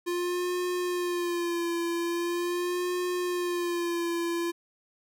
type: tone with vibrato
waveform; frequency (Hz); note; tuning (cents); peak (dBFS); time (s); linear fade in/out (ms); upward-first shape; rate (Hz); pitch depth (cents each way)
square; 349.2; F4; 0; -28; 0.06-4.52; 20; sine; 0.42; 46
effects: none